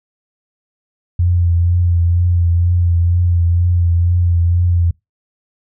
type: tone with vibrato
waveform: sine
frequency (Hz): 86.8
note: F2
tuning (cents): -10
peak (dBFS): -10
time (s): 1.19-4.91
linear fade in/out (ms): 5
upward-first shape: triangle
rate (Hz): 2.1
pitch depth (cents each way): 36
effects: noise-tail reverb RT60 0.2 s tail -26 dB re dry